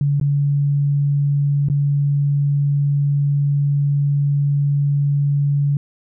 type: tone with dropouts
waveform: sine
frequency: 142.7 Hz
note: D3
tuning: 49 cents flat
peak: -14 dBFS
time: 0.01-5.77 s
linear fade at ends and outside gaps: 2 ms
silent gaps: 0.199-0.212 / 1.686-1.699 s
effects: none